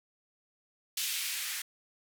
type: noise with band-pass filter sweep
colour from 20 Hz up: violet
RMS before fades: -35 dBFS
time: 0.97-1.62 s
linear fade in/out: 5 ms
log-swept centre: 2900 to 1700 Hz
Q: 1.4
effects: none